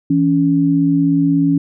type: tone pair together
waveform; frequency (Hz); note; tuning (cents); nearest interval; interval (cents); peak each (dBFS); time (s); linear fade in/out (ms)
sine; 164.06 / 280.6; E3 / C#4; -8 / +21; major sixth; 929; -16 / -12; 0.1-1.58; 5
effects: none